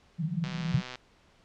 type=band-pass noise; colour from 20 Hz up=white; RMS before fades=-32 dBFS; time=0.18-0.82 s; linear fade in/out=20 ms; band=150 to 180 Hz; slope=96 dB/octave
type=click train; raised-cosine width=0.2 ms; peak=-22 dBFS; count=66; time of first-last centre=0.44-0.956 s; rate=126 Hz
type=tone with exponential decay; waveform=sine; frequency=132.9 Hz; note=C3; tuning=27 cents sharp; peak=-17 dBFS; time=0.74-0.83 s; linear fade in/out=5 ms; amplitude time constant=18 ms
effects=pink hiss -62 dBFS RMS until 1.44 s + low-pass 5000 Hz 12 dB/octave